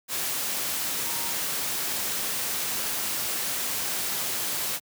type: tone in noise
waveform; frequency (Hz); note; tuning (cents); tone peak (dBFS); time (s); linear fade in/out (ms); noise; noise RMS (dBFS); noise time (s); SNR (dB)
sine; 934; A#5; +3; -40; 1.04-1.34; 50; white; -29; 0.08-4.8; -14
effects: high-pass 100 Hz 12 dB/octave